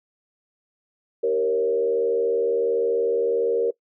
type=tone with frequency modulation; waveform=sine; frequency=466.2 Hz; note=A#4; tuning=in tune; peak=-18 dBFS; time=1.23-3.71 s; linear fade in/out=10 ms; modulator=78.6 Hz; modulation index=0.78; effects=noise-tail reverb RT60 0.1 s tail -21 dB re dry